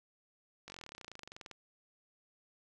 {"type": "slowing click train", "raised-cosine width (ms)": 0.2, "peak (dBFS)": -30, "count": 26, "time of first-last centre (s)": [0.68, 1.513], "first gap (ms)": 20, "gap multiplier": 1.04, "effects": []}